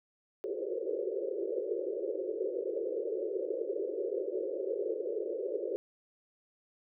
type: band-pass noise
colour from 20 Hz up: pink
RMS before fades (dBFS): -35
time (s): 0.44-5.76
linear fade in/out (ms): 0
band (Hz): 350 to 550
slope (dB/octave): 96
effects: none